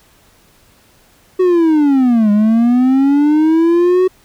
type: linear two-way sweep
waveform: triangle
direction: down then up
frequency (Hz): 374.5 to 204.2 to 374.5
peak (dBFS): -6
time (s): 1.39-4.08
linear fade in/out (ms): 10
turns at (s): 2.31
effects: pink hiss -50 dBFS RMS until 4.24 s